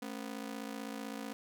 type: ring-modulated tone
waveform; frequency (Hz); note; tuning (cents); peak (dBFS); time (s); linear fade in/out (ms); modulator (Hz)
sawtooth; 246.3; B3; -5; -33; 0.02-1.33; 0; 27.9
effects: none